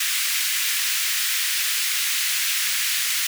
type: high-pass noise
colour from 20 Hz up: pink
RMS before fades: -23 dBFS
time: 0-3.27 s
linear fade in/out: 5 ms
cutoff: 1800 Hz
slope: 24 dB/octave
effects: none